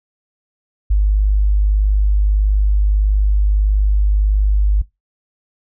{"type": "tone", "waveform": "sine", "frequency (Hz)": 50.8, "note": "G#1", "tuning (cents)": -38, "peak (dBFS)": -10, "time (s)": [0.9, 4.82], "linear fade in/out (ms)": 10, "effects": ["noise-tail reverb RT60 0.2 s tail -21 dB re dry"]}